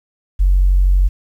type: tone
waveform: sine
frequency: 46.25 Hz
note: F#1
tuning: in tune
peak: -8 dBFS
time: 0.39-1.09 s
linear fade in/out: 20 ms
effects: tanh soft clip ceiling -4 dBFS + 8-bit